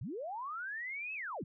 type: linear two-way sweep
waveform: sine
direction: up then down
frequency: 87.9 to 2635 to 87.9 Hz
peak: -38 dBFS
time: 0.01-1.44 s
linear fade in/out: 5 ms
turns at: 1.14 s
effects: none